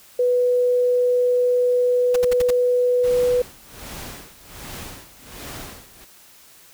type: tone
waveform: sine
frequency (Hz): 493.9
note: B4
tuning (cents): 0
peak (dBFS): -15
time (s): 0.19-3.42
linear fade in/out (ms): 5
type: noise bursts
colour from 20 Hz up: pink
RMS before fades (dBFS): -28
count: 5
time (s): 2.14-2.506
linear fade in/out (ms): 5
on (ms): 22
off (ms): 64
type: noise with tremolo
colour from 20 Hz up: pink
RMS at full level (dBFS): -34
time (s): 3.03-6.05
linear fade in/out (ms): 10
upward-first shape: sine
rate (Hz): 1.3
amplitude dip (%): 90
effects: white hiss -49 dBFS RMS until 6.73 s